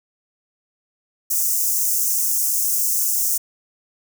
white high-pass noise, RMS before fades -20 dBFS, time 1.3-3.38 s, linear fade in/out 10 ms, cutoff 5800 Hz, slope 48 dB/octave, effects none

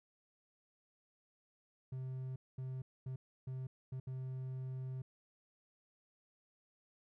triangle tone bursts at uneven times, 130 Hz, C3, 11 cents flat, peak -38 dBFS, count 6, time 1.92-2.36 / 2.58-2.82 / 3.06-3.16 / 3.47-3.67 / 3.92-4 / 4.07-5.02 s, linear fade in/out 5 ms, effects none

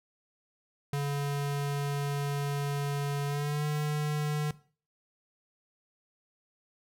square tone with pitch glide, 142.4 to 149.83 Hz, C#3 to D3, +47 to +35 cents, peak -29 dBFS, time 0.93-4.51 s, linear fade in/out 2 ms, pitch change +88 cents, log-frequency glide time 3.27-3.66 s, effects noise-tail reverb RT60 0.4 s tail -17 dB re dry

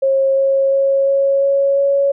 sine tone with pitch steps, 540 / 543.4 / 546.9 / 550.4 / 553.9 / 557.4 Hz, C#5 / C#5 / C#5 / C#5 / C#5 / C#5, -45 / -35 / -23 / -12 / -1 / +9 cents, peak -11 dBFS, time 0.02-2.12 s, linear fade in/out 10 ms, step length 350 ms, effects none

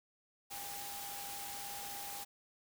sine tone in noise, 806 Hz, G5, 48 cents sharp, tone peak -48 dBFS, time 0.5-2.25 s, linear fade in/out 20 ms, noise white, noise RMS -45 dBFS, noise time 0.5-2.25 s, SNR -6 dB, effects none

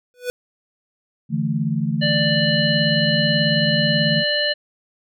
square tone with exponential growth, 493.9 Hz, B4, in tune, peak -19 dBFS, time 0.14-0.3 s, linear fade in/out 0 ms, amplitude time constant 33 ms
sine chord, D suspended second, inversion none, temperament just, 146.83 / 165.19 / 220.2 Hz, D3 / E3 / A3, 0 / +4 / +2 cents, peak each -23 dBFS, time 1.29-4.24 s, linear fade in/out 50 ms
harmonic tone, 590 Hz, D5, 8 cents sharp, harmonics 1 / 3 / 5 / 7, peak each -23 / -23 / -23 / -23 dBFS, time 2.01-4.54 s, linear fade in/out 20 ms
effects none

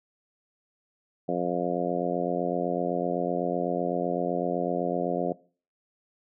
harmonic tone, 87.9 Hz, F2, 12 cents sharp, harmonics 2 / 3 / 4 / 5 / 6 / 7 / 8, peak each -33 / -33 / -33 / -33 / -33 / -33 / -33 dBFS, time 1.28-5.33 s, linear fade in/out 10 ms, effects noise-tail reverb RT60 0.4 s tail -20 dB re dry

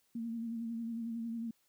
sine tone with vibrato, 230 Hz, A#3, 23 cents flat, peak -36 dBFS, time 0.15-1.51 s, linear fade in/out 5 ms, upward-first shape sine, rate 11 Hz, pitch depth 37 cents each way, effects white hiss -74 dBFS RMS until 1.68 s

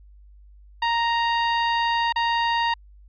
sawtooth tone with dropouts, 932 Hz, A#5, 1 cent flat, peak -16 dBFS, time 0.82-2.74 s, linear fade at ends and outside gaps 5 ms, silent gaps 2.125-2.159 s, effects added 50 Hz sine -46 dBFS peak until 3.08 s + resampled to 11025 Hz

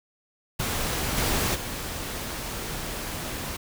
pink noise with level steps, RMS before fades -28 / -25 / -33 dBFS, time 0.59-3.57 s, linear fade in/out 10 ms, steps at 1.16 / 1.54 s, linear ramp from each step 20 ms, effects none

